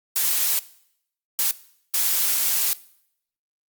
blue noise bursts at uneven times, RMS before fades -21 dBFS, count 3, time 0.16-0.59 / 1.39-1.51 / 1.94-2.73 s, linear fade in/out 0 ms, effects noise-tail reverb RT60 0.7 s tail -19 dB re dry + Opus 48 kbps

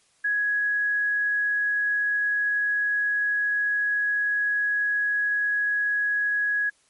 sine tone, 1669 Hz, G#6, 8 cents sharp, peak -21 dBFS, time 0.24-6.7 s, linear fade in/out 10 ms, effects white hiss -63 dBFS RMS until 6.89 s + MP3 48 kbps

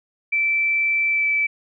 sine tone with pitch glide, 2329 to 2312 Hz, D7 to D7, -15 to -28 cents, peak -17 dBFS, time 0.32-1.47 s, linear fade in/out 10 ms, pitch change -13 cents, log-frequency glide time 1.09-1.27 s, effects none

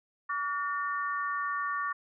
sine tone cluster, 1144 / 1429 / 1814 Hz, D6 / F6 / A#6, -46 / +39 / -48 cents, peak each -31 / -38 / -36 dBFS, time 0.29-1.93 s, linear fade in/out 10 ms, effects none

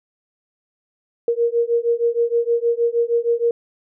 sine beating tone pair, 466.2 / 472.6 Hz, A#4 / A#4, 0 / +24 cents, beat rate 6.4 Hz, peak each -19 dBFS, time 1.28-3.51 s, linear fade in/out 2 ms, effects none

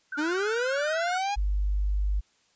sine tone with vibrato, 1474 Hz, F#6, 7 cents flat, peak -31 dBFS, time 0.12-1.18 s, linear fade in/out 5 ms, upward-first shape triangle, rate 18 Hz, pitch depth 110 cents each way
45% pulse linear sweep, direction up, 286.3 to 830.6 Hz, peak -26 dBFS, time 0.17-1.36 s, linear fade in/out 20 ms
sine tone, 49.96 Hz, G1, 34 cents sharp, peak -23 dBFS, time 1.36-2.21 s, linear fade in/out 20 ms
effects white hiss -66 dBFS RMS until 2.55 s + resampled to 16000 Hz

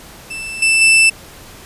40% pulse tone with level steps, 2652 Hz, E7, 10 cents sharp, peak -23 / -9 / -6 dBFS, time 0.3-1.1 s, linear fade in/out 10 ms, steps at 0.62 / 0.81 s, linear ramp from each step 5 ms, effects pink hiss -38 dBFS RMS until 1.65 s + resampled to 32000 Hz

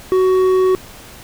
sine tone with hard clipping, 373.1 Hz, F#4, 14 cents sharp, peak -12 dBFS, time 0.12-0.75 s, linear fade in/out 0 ms, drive 6 dB, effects pink hiss -38 dBFS RMS until 1.23 s

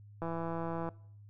click train, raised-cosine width 1 ms, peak -24 dBFS, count 112, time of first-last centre 0.22-0.889 s, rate 166 Hz, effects noise-tail reverb RT60 0.6 s tail -22 dB re dry + added 103 Hz sine -51 dBFS peak until 1.29 s

